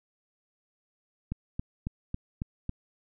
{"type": "click train", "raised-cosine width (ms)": 5, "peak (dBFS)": -19, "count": 6, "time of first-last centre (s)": [1.32, 2.694], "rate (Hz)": 3.64, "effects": []}